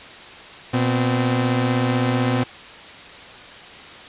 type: tone pair together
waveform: sawtooth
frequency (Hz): 120.9 / 257.6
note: B2 / C4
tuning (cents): -36 / -27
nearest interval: octave + minor second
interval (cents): 1309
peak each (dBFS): -16 / -17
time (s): 0.73-2.44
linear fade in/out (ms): 10
effects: white hiss -39 dBFS RMS until 4.08 s + resampled to 8000 Hz